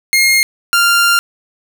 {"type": "tone pair in turn", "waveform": "sawtooth", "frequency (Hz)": [2137, 1393], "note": ["C7", "F6"], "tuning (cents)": [36, -5], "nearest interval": "perfect fifth", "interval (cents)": 741, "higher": "first", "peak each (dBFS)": -5, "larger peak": "neither", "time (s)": [[0.13, 0.43], [0.73, 1.19]], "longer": "second", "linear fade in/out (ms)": 0, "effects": []}